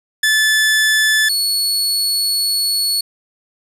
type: tone pair in turn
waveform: sawtooth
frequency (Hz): 1740 / 4396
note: A6 / C#8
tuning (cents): -20 / -15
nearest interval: octave + major third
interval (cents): 1605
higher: second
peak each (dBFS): -8 / -12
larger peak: first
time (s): 0.23-1.29 / 1.29-3.01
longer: second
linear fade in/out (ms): 5
effects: resampled to 32000 Hz + 7-bit